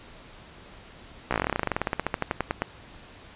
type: slowing click train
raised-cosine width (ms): 0.5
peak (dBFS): -9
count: 28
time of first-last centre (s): 1.31-2.62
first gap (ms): 15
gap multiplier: 1.08
effects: pink hiss -48 dBFS RMS until 3.35 s + resampled to 8000 Hz